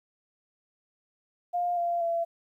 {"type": "tone with pitch steps", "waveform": "sine", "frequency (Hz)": [705, 690.1, 675.5], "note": ["F5", "F5", "E5"], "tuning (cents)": [16, -21, 42], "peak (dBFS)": -25, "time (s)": [1.53, 2.25], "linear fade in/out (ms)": 20, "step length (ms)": 240, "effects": ["11-bit"]}